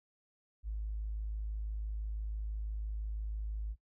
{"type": "tone with tanh clipping", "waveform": "triangle", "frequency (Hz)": 53, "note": "G#1", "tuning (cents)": 36, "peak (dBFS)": -35, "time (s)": [0.63, 3.76], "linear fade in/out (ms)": 50, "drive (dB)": 4, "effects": ["noise-tail reverb RT60 0.1 s tail -22 dB re dry"]}